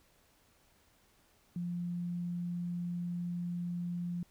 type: tone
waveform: sine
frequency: 174.61 Hz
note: F3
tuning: in tune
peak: -34 dBFS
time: 1.56-4.23 s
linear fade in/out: 2 ms
effects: pink hiss -68 dBFS RMS until 4.3 s